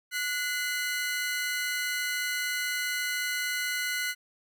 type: tone pair together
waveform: sawtooth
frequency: 1467 / 2043 Hz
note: F#6 / C7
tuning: -15 / -42 cents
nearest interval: tritone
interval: 573 cents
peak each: -28 dBFS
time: 0.11-4.15 s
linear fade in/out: 50 ms
effects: none